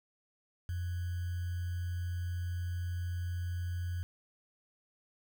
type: tone with sample-and-hold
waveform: sine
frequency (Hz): 88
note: F2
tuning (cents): +14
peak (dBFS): -33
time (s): 0.69-4.03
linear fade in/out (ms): 0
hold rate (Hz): 1575
effects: none